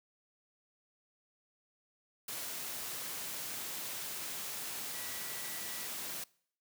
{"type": "tone in noise", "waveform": "sine", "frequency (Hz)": 1950, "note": "B6", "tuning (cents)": -23, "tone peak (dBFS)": -51, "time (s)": [4.94, 5.87], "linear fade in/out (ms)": 5, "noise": "white", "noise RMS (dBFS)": -41, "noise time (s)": [2.28, 6.24], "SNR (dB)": -13, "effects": ["noise-tail reverb RT60 0.6 s tail -24 dB re dry", "high-pass 100 Hz 12 dB/octave"]}